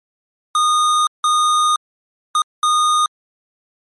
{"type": "tone bursts at uneven times", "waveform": "square", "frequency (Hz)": 1229, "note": "D#6", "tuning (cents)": -22, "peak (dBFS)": -13, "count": 4, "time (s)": [[0.55, 1.07], [1.24, 1.76], [2.35, 2.42], [2.63, 3.06]], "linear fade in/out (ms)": 2, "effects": ["MP3 48 kbps"]}